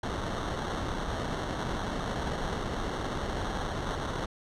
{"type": "noise with sample-and-hold", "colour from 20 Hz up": "pink", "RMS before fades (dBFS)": -33, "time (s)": [0.03, 4.26], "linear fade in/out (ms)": 5, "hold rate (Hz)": 2450, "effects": ["low-pass 6000 Hz 12 dB/octave"]}